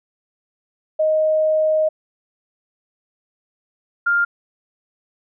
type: tone pair in turn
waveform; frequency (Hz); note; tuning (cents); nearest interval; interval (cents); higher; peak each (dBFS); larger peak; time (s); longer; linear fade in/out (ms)
sine; 624 / 1400.8; D#5 / F6; +5 / +5; octave + major second; 1400; second; -14; neither; 0.99-1.89 / 4.06-4.25; first; 10
effects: none